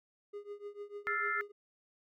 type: tone with tremolo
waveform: triangle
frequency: 410 Hz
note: G#4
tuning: 22 cents flat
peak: -37 dBFS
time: 0.33-1.52 s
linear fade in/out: 10 ms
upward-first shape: triangle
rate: 6.7 Hz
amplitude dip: 95%
type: chord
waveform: sine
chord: F major seventh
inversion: third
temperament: equal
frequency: 1318.5 / 1396.9 / 1760 / 2093 Hz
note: E6 / F6 / A6 / C7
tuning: 0 / 0 / 0 / 0 cents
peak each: -37 dBFS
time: 1.07-1.41 s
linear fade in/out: 0 ms
effects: none